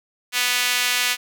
sawtooth tone with high-pass filter, 246.9 Hz, B3, in tune, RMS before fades -21 dBFS, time 0.32-1.17 s, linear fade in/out 50 ms, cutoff 2300 Hz, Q 1.2, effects none

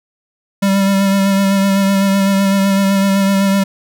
square tone with vibrato, 196 Hz, G3, in tune, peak -11 dBFS, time 0.62-3.64 s, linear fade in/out 10 ms, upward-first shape sine, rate 7.9 Hz, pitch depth 22 cents each way, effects none

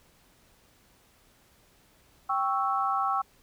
sine chord, C# diminished, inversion second, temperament equal, 784 / 1108.7 / 1318.5 Hz, G5 / C#6 / E6, 0 / 0 / 0 cents, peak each -29 dBFS, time 2.29-3.22 s, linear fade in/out 10 ms, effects pink hiss -62 dBFS RMS until 3.42 s

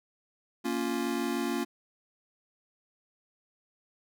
square chord, Bb minor, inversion none, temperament just, 233.1 / 279.7 / 349.6 Hz, Bb3 / Db4 / F4, 0 / +16 / +2 cents, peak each -34 dBFS, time 0.64-1.65 s, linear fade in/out 20 ms, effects none

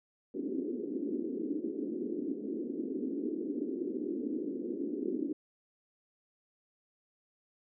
pink band-pass noise, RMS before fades -36 dBFS, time 0.34-5.33 s, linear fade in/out 5 ms, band 240 to 400 Hz, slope 48 dB/octave, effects none

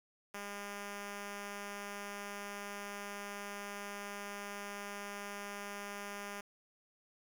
5% pulse tone, 202.7 Hz, G#3, 42 cents flat, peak -31 dBFS, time 0.34-6.41 s, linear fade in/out 5 ms, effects 10-bit

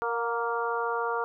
harmonic tone with a mistuned harmonic, 233.1 Hz, A#3, in tune, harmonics 2 / 3 / 4 / 5 / 6, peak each -31 / -36 / -32 / -33 / -34 dBFS, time 0.02-1.24 s, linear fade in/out 0 ms, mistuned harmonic 3, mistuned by +32 cents, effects none

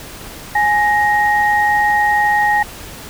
sine tone pair together, 834.8 / 1873 Hz, G#5 / A#6, +9 / +8 cents, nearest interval octave + major second, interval 1399 cents, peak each -13 / -15 dBFS, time 0.55-2.63 s, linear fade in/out 5 ms, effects pink hiss -33 dBFS RMS until 3.09 s

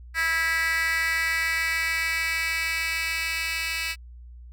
10% pulse tone with high-pass filter sweep, 326.6 Hz, E4, 16 cents flat, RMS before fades -26 dBFS, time 0.14-3.96 s, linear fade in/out 50 ms, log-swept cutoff 1800 to 2700 Hz, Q 3.8, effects added 60 Hz sine -41 dBFS peak until 4.52 s

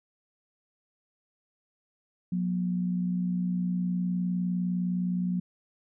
sine tone pair together, 180.37 / 240 Hz, F#3 / B3, -44 / -49 cents, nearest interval perfect fourth, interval 495 cents, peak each -26 / -36 dBFS, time 2.32-5.4 s, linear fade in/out 5 ms, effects none

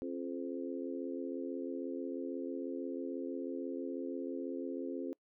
harmonic tone with a mistuned harmonic, 86.1 Hz, F2, 24 cents flat, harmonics 3 / 4 / 5 / 6, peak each -40 / -42 / -44 / -46 dBFS, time 0.02-5.13 s, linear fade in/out 0 ms, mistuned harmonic 3, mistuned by +65 cents, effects noise-tail reverb RT60 0.1 s tail -25 dB re dry

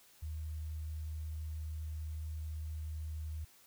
sine tone, 77.78 Hz, D#2, in tune, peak -38 dBFS, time 0.22-3.45 s, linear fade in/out 10 ms, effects white hiss -63 dBFS RMS until 3.66 s

